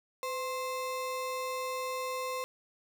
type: ring-modulated tone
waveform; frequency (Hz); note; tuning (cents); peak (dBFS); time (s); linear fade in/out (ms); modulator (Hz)
square; 784; G5; 0; -31; 0.23-2.44; 0; 275
effects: none